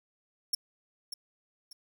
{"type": "tone with echo", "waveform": "sawtooth", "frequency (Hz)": 5470, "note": "F8", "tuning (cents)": -37, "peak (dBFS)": -23, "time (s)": [0.53, 0.55], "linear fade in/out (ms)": 5, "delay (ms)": 590, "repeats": 2, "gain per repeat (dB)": -10, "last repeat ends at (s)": 1.73, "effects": ["10-bit"]}